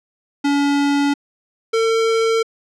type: tone pair in turn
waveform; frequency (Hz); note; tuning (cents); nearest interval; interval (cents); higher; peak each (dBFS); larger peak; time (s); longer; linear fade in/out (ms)
square; 284.3 / 451.3; C#4 / A4; +44 / +44; minor sixth; 800; second; -15; neither; 0.44-1.14 / 1.73-2.43; neither; 10
effects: low-pass 6000 Hz 12 dB/octave